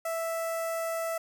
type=tone with notch filter; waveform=sawtooth; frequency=659.3 Hz; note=E5; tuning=in tune; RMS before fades=-32 dBFS; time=0.05-1.18 s; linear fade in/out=5 ms; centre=3700 Hz; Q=0.73; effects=none